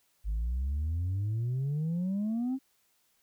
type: exponential sweep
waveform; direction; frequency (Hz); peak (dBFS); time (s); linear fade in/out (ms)
sine; up; 50.1 to 270.9; -26; 0.24-2.59; 50
effects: tanh soft clip ceiling -27 dBFS + white hiss -71 dBFS RMS until 3.22 s